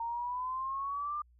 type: exponential sweep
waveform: sine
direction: up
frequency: 918 to 1204 Hz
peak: -33 dBFS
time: 0-1.22 s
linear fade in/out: 5 ms
effects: added 60 Hz sine -60 dBFS peak until 1.39 s